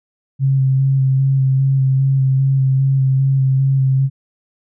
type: tone with vibrato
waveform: sine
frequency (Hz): 134.2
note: C3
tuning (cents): +44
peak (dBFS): -11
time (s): 0.39-4.1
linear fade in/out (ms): 50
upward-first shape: square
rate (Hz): 2.5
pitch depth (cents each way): 16
effects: none